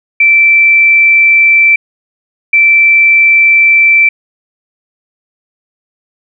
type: tone pair in turn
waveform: sine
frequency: 2334 / 2334 Hz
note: D7 / D7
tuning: -11 / -11 cents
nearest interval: unison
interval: 0 cents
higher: neither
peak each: -3 dBFS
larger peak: neither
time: 0.2-1.76 / 2.53-4.09 s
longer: neither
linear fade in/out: 5 ms
effects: none

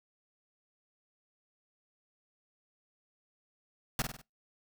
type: noise with echo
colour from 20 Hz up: pink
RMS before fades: -30 dBFS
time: 3.99-4.02 s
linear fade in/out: 2 ms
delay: 49 ms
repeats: 4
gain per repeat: -6 dB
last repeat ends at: 4.216 s
effects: noise-tail reverb RT60 0.2 s tail -23 dB re dry

